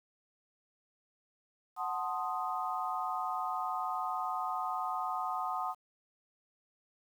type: chord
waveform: sine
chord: F# diminished seventh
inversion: none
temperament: equal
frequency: 740 / 880 / 1046.5 / 1244.5 Hz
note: F#5 / A5 / C6 / Eb6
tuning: 0 / 0 / 0 / 0 cents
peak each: -37 / -40 / -39 / -37 dBFS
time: 1.76-5.75 s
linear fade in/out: 50 ms
effects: 10-bit